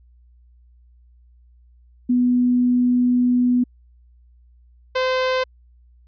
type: tone pair in turn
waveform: sine / sawtooth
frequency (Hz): 246.9 / 514.9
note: B3 / C5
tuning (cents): 0 / -28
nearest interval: octave + minor second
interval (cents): 1272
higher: second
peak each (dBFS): -14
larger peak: neither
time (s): 2.09-3.64 / 4.95-5.44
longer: first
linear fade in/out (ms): 10
effects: added 60 Hz sine -49 dBFS peak until 6.07 s + resampled to 11025 Hz